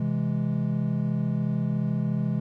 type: chord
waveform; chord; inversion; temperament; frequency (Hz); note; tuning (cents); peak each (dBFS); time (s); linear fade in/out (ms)
triangle; C augmented; none; equal; 130.81 / 164.81 / 207.7; C3 / E3 / G#3; 0 / 0 / 0; -26; 0-2.4; 5
effects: none